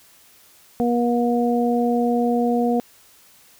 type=harmonic tone; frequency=239.4 Hz; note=A#3; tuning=46 cents sharp; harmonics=1 / 2 / 3; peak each=-19 / -22 / -24 dBFS; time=0.8-2.8 s; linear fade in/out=0 ms; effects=white hiss -52 dBFS RMS until 3.59 s